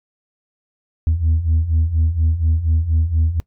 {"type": "beating tone pair", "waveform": "sine", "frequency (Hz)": [77.78, 81.98], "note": ["D#2", "E2"], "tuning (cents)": [0, -9], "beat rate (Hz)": 4.2, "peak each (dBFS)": [-18, -14], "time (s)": [1.07, 3.4], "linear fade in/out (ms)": 0, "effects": ["noise-tail reverb RT60 0.1 s tail -22 dB re dry", "tanh soft clip ceiling -10 dBFS"]}